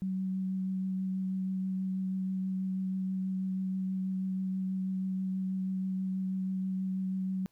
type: tone with vibrato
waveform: sine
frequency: 188.6 Hz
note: F#3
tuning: 33 cents sharp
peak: -30 dBFS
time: 0.02-7.46 s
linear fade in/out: 0 ms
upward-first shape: triangle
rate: 6.2 Hz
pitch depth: 12 cents each way
effects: pink hiss -72 dBFS RMS until 7.51 s